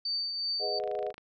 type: tone with tremolo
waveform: sine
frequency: 4589 Hz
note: D8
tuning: 41 cents flat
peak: -28 dBFS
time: 0.05-0.79 s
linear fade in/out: 5 ms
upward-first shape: triangle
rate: 2.7 Hz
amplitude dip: 45%
type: chord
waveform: sine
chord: G# minor seventh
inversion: none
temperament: equal with one note detuned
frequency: 415.3 / 493.9 / 622.3 / 730.6 Hz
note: G#4 / B4 / D#5 / F#5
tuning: 0 / 0 / 0 / -22 cents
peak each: -35 / -37 / -35 / -37 dBFS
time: 0.59-1.13 s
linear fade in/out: 50 ms
type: click train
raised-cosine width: 0.3 ms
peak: -31 dBFS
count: 11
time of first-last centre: 0.8-1.18 s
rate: 26.3 Hz
effects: none